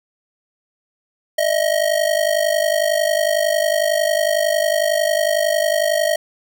square ring-modulated tone, 631 Hz, D#5, 24 cents sharp, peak -13 dBFS, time 1.38-6.16 s, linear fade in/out 5 ms, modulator 25.5 Hz, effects none

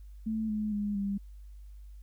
sine tone with pitch steps, 220 / 212.9 / 206 / 199.31 Hz, A3 / G#3 / G#3 / G3, 0 / +43 / -14 / +29 cents, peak -29 dBFS, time 0.26-1.18 s, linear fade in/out 10 ms, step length 230 ms, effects added 50 Hz sine -45 dBFS peak until 2.02 s + white hiss -73 dBFS RMS until 2.02 s

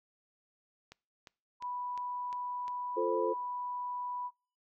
click train, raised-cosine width 0.2 ms, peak -32 dBFS, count 6, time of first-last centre 0.92-2.681 s, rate 2.84 Hz
sine tone, 986 Hz, B5, 3 cents flat, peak -35 dBFS, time 1.6-4.31 s, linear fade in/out 50 ms
sine chord, F major, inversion none, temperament equal, 349.2 / 440 / 523.3 Hz, F4 / A4 / C5, 0 / 0 / 0 cents, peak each -34 / -32 / -34 dBFS, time 2.96-3.34 s, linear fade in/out 20 ms
effects noise-tail reverb RT60 0.4 s tail -24 dB re dry

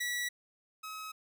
sawtooth tone pair in turn, 1944 / 1278.1 Hz, B6 / D#6, -28 / +46 cents, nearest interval perfect fifth, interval 726 cents, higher first, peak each -29 / -37 dBFS, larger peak first, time 0-0.29 / 0.83-1.12 s, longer neither, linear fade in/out 10 ms, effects none

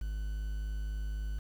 triangle tone with quantisation, 51.91 Hz, G#1, in tune, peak -31 dBFS, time 0.01-1.39 s, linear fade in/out 5 ms, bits 9, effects none

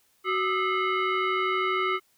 sine tone with frequency modulation, 466.2 Hz, A#4, in tune, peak -23 dBFS, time 0.24-2 s, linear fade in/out 50 ms, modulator 840 Hz, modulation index 2.4, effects white hiss -66 dBFS RMS until 2.17 s

